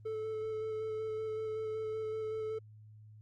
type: tone with vibrato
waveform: triangle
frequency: 436.8 Hz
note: A4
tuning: 13 cents flat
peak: -33 dBFS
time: 0.05-2.59 s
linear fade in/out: 10 ms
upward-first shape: square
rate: 5.3 Hz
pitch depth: 10 cents each way
effects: added 107 Hz sine -52 dBFS peak until 3.21 s + Opus 32 kbps